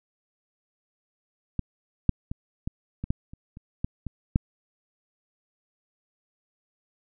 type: clicks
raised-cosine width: 5 ms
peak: -14 / -6 / -19 / -17 / -19 / -12 / -30 / -30 / -14 / -20 / -7 dBFS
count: 11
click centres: 1.593 / 2.093 / 2.315 / 2.675 / 3.04 / 3.105 / 3.335 / 3.571 / 3.845 / 4.067 / 4.359 s
effects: none